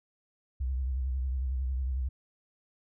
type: tone with vibrato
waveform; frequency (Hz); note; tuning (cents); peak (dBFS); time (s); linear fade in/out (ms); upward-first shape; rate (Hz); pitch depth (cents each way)
sine; 64.8; C2; -16; -28; 0.6-2.09; 10; sine; 11; 85
effects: none